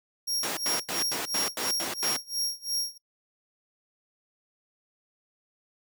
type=tone with tremolo; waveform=sawtooth; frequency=5588 Hz; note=F8; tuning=in tune; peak=-23 dBFS; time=0.27-2.98 s; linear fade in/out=10 ms; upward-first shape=sine; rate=2.9 Hz; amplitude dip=95%
type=noise bursts; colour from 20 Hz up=pink; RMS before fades=-30 dBFS; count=8; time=0.43-2.166 s; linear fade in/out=2 ms; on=140 ms; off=88 ms
effects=noise-tail reverb RT60 0.1 s tail -25 dB re dry + high-pass 300 Hz 12 dB/octave